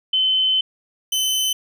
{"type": "tone pair in turn", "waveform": ["sine", "sawtooth"], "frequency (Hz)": [3057, 3046], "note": ["G7", "F#7"], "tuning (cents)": [-44, 50], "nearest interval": "unison", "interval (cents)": 6, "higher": "first", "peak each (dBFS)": -15, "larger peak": "neither", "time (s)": [[0.13, 0.61], [1.12, 1.53]], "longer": "first", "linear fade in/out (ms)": 5, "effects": []}